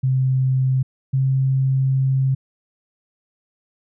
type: tone pair in turn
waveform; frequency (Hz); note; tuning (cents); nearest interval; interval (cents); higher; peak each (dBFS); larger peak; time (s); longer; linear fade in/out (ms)
sine; 130.81 / 133.25; C3 / C3; 0 / +32; unison; 32; second; -15; neither; 0.03-0.83 / 1.13-2.35; second; 10
effects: none